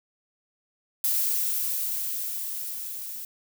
violet noise with level ramp, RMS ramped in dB -24 to -37 dBFS, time 1.04-3.25 s, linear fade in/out 2 ms, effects none

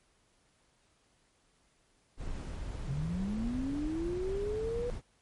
brown noise, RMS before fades -39 dBFS, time 2.17-5.02 s, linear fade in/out 50 ms
sine linear sweep, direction up, 130 to 492 Hz, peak -32 dBFS, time 2.88-4.9 s, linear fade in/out 0 ms
effects pink hiss -70 dBFS RMS until 5.21 s + MP3 48 kbps

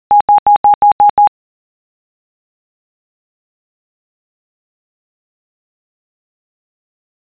sine tone bursts, 825 Hz, G#5, 12 cents flat, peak -3 dBFS, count 7, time 0.11-1.273 s, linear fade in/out 0 ms, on 95 ms, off 83 ms, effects resampled to 8000 Hz

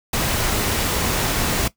pink noise, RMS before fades -21 dBFS, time 0.13-1.68 s, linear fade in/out 5 ms, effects noise-tail reverb RT60 0.1 s tail -17 dB re dry

